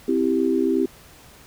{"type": "chord", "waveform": "sine", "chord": "C major", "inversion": "none", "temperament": "equal", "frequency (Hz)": [261.6, 329.6, 392], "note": ["C4", "E4", "G4"], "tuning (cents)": [0, 0, 0], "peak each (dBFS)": -22, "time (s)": [0.08, 0.86], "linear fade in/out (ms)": 5, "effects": ["pink hiss -48 dBFS RMS until 1.46 s"]}